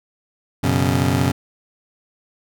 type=chord; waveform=25% pulse; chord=F# suspended fourth; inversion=none; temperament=just; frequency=92.5 / 123.33 / 138.75 Hz; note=F#2 / B2 / C#3; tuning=0 / -2 / +2 cents; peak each=-17 dBFS; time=0.63-1.32 s; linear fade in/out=10 ms; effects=none